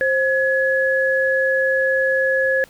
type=tone pair together; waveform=sine; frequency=528 / 1691.9 Hz; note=C5 / G#6; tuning=+16 / +32 cents; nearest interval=octave + minor sixth; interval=2016 cents; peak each=-18 dBFS; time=0.01-2.64 s; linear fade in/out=0 ms; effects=pink hiss -49 dBFS RMS until 2.69 s